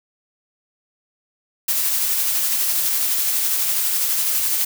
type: noise with tremolo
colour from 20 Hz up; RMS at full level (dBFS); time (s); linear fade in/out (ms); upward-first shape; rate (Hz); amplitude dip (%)
blue; -19; 1.68-4.65; 5; sine; 12; 25
effects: none